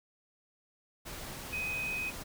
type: tone in noise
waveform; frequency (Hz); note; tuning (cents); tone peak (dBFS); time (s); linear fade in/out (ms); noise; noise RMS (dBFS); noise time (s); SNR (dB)
sine; 2512; D#7; +16; -33; 1.52-2.11; 20; pink; -43; 1.05-2.24; +7
effects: none